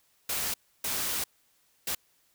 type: noise bursts at uneven times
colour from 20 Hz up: white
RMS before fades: -31 dBFS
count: 3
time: 0.29-0.54 / 0.84-1.24 / 1.87-1.95 s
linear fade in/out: 5 ms
effects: white hiss -68 dBFS RMS until 2.34 s